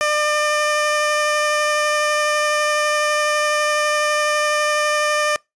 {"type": "tone with vibrato", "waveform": "15% pulse", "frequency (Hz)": 600, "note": "D5", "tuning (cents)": 37, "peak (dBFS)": -10, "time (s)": [0.01, 5.36], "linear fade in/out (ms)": 0, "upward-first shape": "triangle", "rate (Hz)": 12, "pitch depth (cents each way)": 8, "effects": ["noise-tail reverb RT60 0.2 s tail -25 dB re dry", "resampled to 22050 Hz"]}